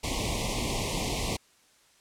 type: band-stop noise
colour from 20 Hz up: pink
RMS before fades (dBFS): -30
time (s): 0.03-1.37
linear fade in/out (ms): 10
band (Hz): 1100 to 2000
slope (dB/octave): 96
effects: white hiss -62 dBFS RMS until 2 s + low-pass 9000 Hz 12 dB/octave